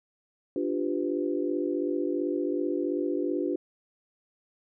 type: chord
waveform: sine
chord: G dominant seventh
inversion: second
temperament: equal with one note detuned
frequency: 293.7 / 349.2 / 392 / 501.9 Hz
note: D4 / F4 / G4 / B4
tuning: 0 / 0 / 0 / +28 cents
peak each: -30 / -30 / -33 / -35 dBFS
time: 0.56-3.56 s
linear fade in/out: 2 ms
effects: none